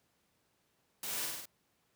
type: noise with echo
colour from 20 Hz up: white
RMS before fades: -40 dBFS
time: 1.03-1.26 s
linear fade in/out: 2 ms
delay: 49 ms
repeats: 4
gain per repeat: -2 dB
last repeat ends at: 1.456 s
effects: pink hiss -75 dBFS RMS until 1.95 s + high-pass 100 Hz 12 dB/octave